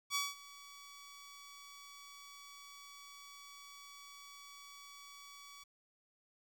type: tone with ADSR envelope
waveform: 10% pulse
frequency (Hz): 1138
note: C#6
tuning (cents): +45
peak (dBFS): -24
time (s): 0.1-5.64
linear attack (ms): 55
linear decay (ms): 190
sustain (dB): -21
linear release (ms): 10
effects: 11-bit